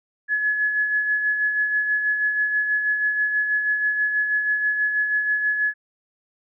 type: tone with tremolo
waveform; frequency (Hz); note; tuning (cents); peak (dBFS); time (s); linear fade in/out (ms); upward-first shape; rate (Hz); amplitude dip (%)
sine; 1700; G#6; +40; -17; 0.28-5.74; 50; sine; 6.2; 45
effects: none